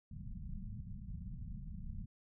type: low-pass noise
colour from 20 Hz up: pink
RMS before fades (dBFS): -45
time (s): 0.11-2.06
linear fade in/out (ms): 5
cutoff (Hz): 220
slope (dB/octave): 96
effects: none